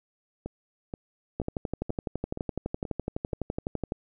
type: two click trains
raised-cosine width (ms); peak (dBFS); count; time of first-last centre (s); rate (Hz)
2; -21 / -16; 7 / 31; 0.46-3.331 / 1.4-3.921; 2.09 / 11.9
effects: none